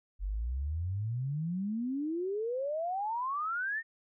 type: exponential sweep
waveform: sine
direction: up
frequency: 45.04 to 1864.7 Hz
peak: -31 dBFS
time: 0.19-3.83 s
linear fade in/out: 50 ms
effects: none